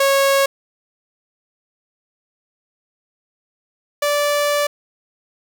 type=tone pair in turn; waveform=sawtooth; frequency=550 / 582.7 Hz; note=C#5 / D5; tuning=-14 / -14 cents; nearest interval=minor second; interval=100 cents; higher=second; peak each=-9 / -12 dBFS; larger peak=first; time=0-0.46 / 4.02-4.67 s; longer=second; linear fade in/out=5 ms; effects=none